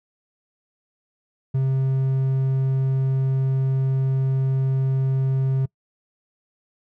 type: tone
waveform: triangle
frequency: 133.2 Hz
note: C3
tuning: 31 cents sharp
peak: -16 dBFS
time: 1.54-5.66 s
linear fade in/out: 10 ms
effects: noise-tail reverb RT60 0.1 s tail -24 dB re dry